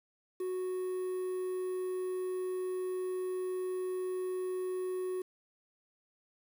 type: tone with quantisation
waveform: triangle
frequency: 368.9 Hz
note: F#4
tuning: 5 cents flat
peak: -31 dBFS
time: 0.4-5.22 s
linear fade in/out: 5 ms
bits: 9
effects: none